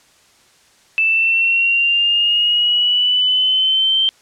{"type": "linear sweep", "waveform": "sine", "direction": "up", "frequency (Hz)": [2637, 3136], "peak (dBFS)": -12, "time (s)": [0.98, 4.09], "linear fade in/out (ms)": 0, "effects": ["white hiss -52 dBFS RMS until 4.21 s", "low-pass 8000 Hz 12 dB/octave"]}